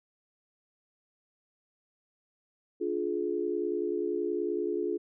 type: chord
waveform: sine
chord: D diminished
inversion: none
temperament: just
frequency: 293.7 / 352.4 / 422.9 Hz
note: D4 / F4 / Ab4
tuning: 0 / +16 / +31 cents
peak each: -36 / -31 / -32 dBFS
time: 2.8-4.98 s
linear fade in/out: 20 ms
effects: none

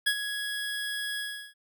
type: tone with ADSR envelope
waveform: 25% pulse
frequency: 1669 Hz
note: G#6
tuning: 8 cents sharp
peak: -17 dBFS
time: 0.06-1.54 s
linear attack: 12 ms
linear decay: 69 ms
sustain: -10 dB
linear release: 360 ms
effects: none

